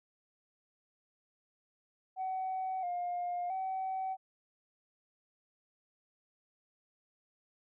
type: tone with pitch steps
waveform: sine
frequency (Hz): 754 / 708 / 760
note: F#5 / F5 / F#5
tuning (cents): +32 / +23 / +46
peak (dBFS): -32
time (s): 2.16-4.17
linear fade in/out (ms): 50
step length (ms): 670
effects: tanh soft clip ceiling -30 dBFS